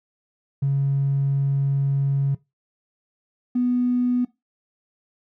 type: tone pair in turn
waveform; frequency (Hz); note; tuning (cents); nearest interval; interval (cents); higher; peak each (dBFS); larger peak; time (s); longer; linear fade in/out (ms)
triangle; 138.59 / 246.7; C#3 / B3; 0 / -2; minor seventh; 998; second; -14; neither; 0.62-2.35 / 3.55-4.25; first; 10
effects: noise-tail reverb RT60 0.2 s tail -22 dB re dry + tanh soft clip ceiling -16 dBFS